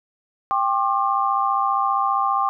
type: tone cluster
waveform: sine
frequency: 791 / 1072 / 1187 Hz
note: G5 / C6 / D6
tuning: +15 / +42 / +18 cents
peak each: -22 dBFS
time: 0.51-2.49 s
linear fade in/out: 0 ms
effects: none